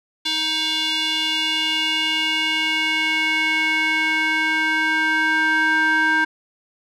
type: tone with band-pass filter sweep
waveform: square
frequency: 314.9 Hz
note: D#4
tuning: 21 cents sharp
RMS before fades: -20 dBFS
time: 0.25-6.25 s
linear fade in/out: 10 ms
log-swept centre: 3600 to 1500 Hz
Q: 3.4
effects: none